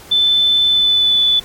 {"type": "tone with pitch glide", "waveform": "sine", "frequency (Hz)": [3520, 3478], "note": ["A7", "A7"], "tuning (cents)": [0, -21], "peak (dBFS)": -10, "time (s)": [0.11, 1.4], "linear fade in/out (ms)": 10, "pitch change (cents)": -21, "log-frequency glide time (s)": [0.66, 1.19], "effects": ["pink hiss -39 dBFS RMS until 1.44 s", "AAC 64 kbps"]}